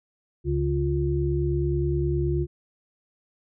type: tone cluster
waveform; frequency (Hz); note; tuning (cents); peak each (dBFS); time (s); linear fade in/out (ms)
sine; 71.6 / 141.1 / 350.9; D2 / C#3 / F4; -43 / +31 / +8; -26; 0.44-2.47; 50
effects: none